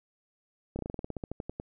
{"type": "slowing click train", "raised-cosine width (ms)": 2, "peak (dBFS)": -22, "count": 15, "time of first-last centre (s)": [0.76, 1.599], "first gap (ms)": 30, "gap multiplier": 1.1, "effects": []}